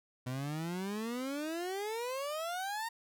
30% pulse exponential sweep, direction up, 123.47 to 932.3 Hz, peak -33 dBFS, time 0.26-2.89 s, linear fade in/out 10 ms, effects none

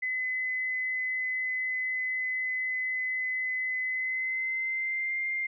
sine tone with pitch glide, 2024 to 2105 Hz, B6 to C7, +42 to +10 cents, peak -28 dBFS, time 0.02-5.47 s, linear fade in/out 10 ms, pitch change +68 cents, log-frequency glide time 3.86-5.24 s, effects none

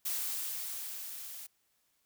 blue noise with level ramp, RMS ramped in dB -34 to -46 dBFS, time 0.05-1.47 s, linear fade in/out 10 ms, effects white hiss -75 dBFS RMS until 2.05 s

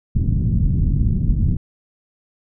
pink low-pass noise, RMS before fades -17 dBFS, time 0.15-1.57 s, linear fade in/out 10 ms, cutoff 200 Hz, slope 24 dB/octave, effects none

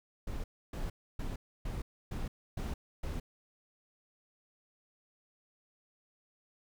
brown noise bursts, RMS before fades -37 dBFS, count 7, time 0.27-3.2 s, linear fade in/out 5 ms, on 170 ms, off 290 ms, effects none

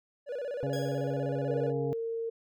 triangle tone with vibrato, 529 Hz, C5, 19 cents sharp, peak -31 dBFS, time 0.26-1.73 s, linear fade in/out 50 ms, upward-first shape square, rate 16 Hz, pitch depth 140 cents each way
harmonic tone, 138.59 Hz, C#3, in tune, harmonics 1 / 2 / 3 / 5 / 6, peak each -33 / -37 / -38 / -43 / -49 dBFS, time 0.63-1.93 s, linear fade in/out 0 ms
15% pulse tone with exponential decay, 1661 Hz, G#6, in tune, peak -33 dBFS, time 0.73-1.47 s, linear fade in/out 2 ms, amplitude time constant 160 ms
sine tone with pitch glide, 466.2 to 457.1 Hz, A#4 to A#4, 0 to -34 cents, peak -31 dBFS, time 1.49-2.3 s, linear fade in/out 10 ms, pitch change -34 cents, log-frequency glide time 1.61-1.98 s
effects none

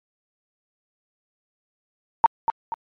sine tone with echo, 913 Hz, A#5, 36 cents flat, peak -8 dBFS, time 2.24-2.26 s, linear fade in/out 0 ms, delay 240 ms, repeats 2, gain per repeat -8 dB, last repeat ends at 2.74 s, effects low-pass 2000 Hz 12 dB/octave + MP3 64 kbps

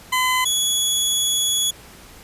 20% pulse tone pair in turn, 1017 / 3380 Hz, C6 / G#7, -50 / +30 cents, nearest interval octave + major sixth, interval 2080 cents, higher second, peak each -12 dBFS, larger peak neither, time 0.12-0.45 / 0.45-1.71 s, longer second, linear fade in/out 10 ms, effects pink hiss -44 dBFS RMS until 2.23 s + resampled to 32000 Hz

